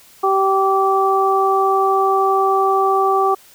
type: harmonic tone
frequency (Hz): 387.2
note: G4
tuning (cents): -21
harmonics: 1 / 2 / 3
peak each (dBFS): -17 / -17 / -17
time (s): 0.23-3.35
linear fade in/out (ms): 10
effects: white hiss -47 dBFS RMS until 3.54 s